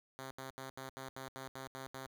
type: tone bursts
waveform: 5% pulse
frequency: 132.8 Hz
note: C3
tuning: 26 cents sharp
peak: -33 dBFS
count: 10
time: 0.19-2.065 s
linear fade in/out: 0 ms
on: 120 ms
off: 75 ms
effects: none